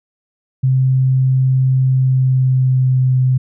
sine tone with pitch glide, 130.81 to 128.86 Hz, C3 to C3, 0 to -26 cents, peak -10 dBFS, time 0.63-3.38 s, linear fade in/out 10 ms, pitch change -26 cents, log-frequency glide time 1.82-3.14 s, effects none

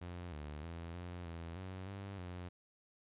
sawtooth tone with pitch steps, 88.1 / 74.6 / 84 / 88.3 / 83.6 / 93.5 / 98.5 / 89.3 Hz, F2 / D2 / E2 / F2 / E2 / F#2 / G2 / F2, +16 / +28 / +33 / +20 / +25 / +19 / +9 / +39 cents, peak -40 dBFS, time 0.01-2.49 s, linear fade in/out 10 ms, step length 310 ms, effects resampled to 8000 Hz

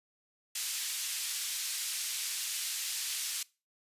white band-pass noise, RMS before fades -36 dBFS, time 0.55-3.43 s, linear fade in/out 5 ms, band 2600 to 9700 Hz, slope 12 dB/octave, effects noise-tail reverb RT60 0.3 s tail -22 dB re dry + resampled to 32000 Hz

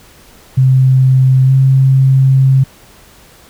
sine tone with pitch glide, 130.81 to 133.4 Hz, C3 to C3, 0 to +34 cents, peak -5 dBFS, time 0.57-2.64 s, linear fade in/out 10 ms, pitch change +34 cents, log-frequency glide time 1.45-1.52 s, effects pink hiss -42 dBFS RMS until 3.49 s

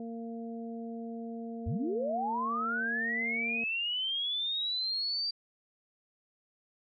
harmonic tone, 230 Hz, A#3, 23 cents flat, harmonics 1 / 2 / 3, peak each -38 / -44 / -48 dBFS, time 0-3.64 s, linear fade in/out 2 ms
sine linear sweep, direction up, 65.41 to 4699 Hz, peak -30 dBFS, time 1.66-5.31 s, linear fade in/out 10 ms
effects none

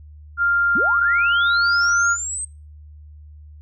sine tone, 1396.9 Hz, F6, in tune, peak -15 dBFS, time 0.37-2.17 s, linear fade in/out 50 ms
sine linear sweep, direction up, 164.81 to 8400 Hz, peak -24 dBFS, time 0.75-2.45 s, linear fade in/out 5 ms
effects noise-tail reverb RT60 0.3 s tail -24 dB re dry + added 75 Hz sine -39 dBFS peak until 3.61 s

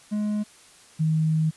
triangle / sine tone pair in turn, 210 / 157.77 Hz, G#3 / D#3, +19 / +24 cents, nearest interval perfect fourth, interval 495 cents, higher first, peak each -21 / -19 dBFS, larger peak second, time 0.11-0.44 / 0.99-1.51 s, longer second, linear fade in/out 20 ms, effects white hiss -52 dBFS RMS until 1.56 s + resampled to 24000 Hz

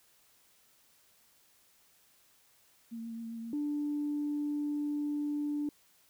sine tone with vibrato, 228.7 Hz, A#3, 33 cents flat, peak -38 dBFS, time 2.91-3.54 s, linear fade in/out 20 ms, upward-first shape triangle, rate 7.6 Hz, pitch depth 23 cents each way
sine tone, 293.7 Hz, D4, in tune, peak -30 dBFS, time 3.53-5.69 s, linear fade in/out 2 ms
effects tanh soft clip ceiling -26 dBFS + white hiss -66 dBFS RMS until 6.09 s

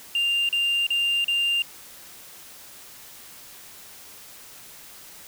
triangle tone bursts, 2794 Hz, F7, in tune, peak -18 dBFS, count 4, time 0.15-1.621 s, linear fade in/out 2 ms, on 340 ms, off 37 ms, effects tanh soft clip ceiling -14 dBFS + white hiss -45 dBFS RMS until 5.27 s

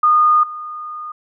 sine tone with level steps, 1225 Hz, D#6, 27 cents flat, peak -9 / -26 dBFS, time 0.03-1.12 s, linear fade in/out 5 ms, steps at 0.43 s, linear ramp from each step 5 ms, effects none

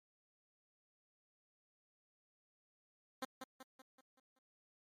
10% pulse tone with echo, 261.6 Hz, C4, in tune, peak -31 dBFS, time 3.22-3.25 s, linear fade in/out 5 ms, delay 190 ms, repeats 6, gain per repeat -6 dB, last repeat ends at 4.39 s, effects MP3 64 kbps

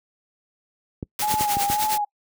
clicks, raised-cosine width 3 ms, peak -16 dBFS, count 5, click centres 1.028 / 1.34 / 1.409 / 1.569 / 1.7 s
white noise with tremolo, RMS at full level -24 dBFS, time 1.19-1.98 s, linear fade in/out 2 ms, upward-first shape triangle, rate 9.8 Hz, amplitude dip 85%
sine tone with vibrato, 830.6 Hz, G#5, in tune, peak -21 dBFS, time 1.22-2.05 s, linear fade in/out 10 ms, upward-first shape sine, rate 1.9 Hz, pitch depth 52 cents each way
effects noise-tail reverb RT60 0.1 s tail -26 dB re dry + high-pass 60 Hz 12 dB/octave

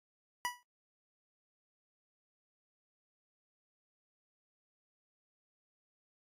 25% pulse tone with exponential decay, 978 Hz, B5, 17 cents flat, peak -26 dBFS, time 0.45-0.63 s, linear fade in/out 0 ms, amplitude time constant 37 ms, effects AAC 48 kbps

